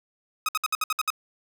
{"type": "tone bursts", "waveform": "sawtooth", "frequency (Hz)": 1264, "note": "D#6", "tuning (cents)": 27, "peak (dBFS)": -19, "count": 8, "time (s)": [0.46, 1.103], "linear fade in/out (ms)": 2, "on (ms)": 27, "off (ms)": 61, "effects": []}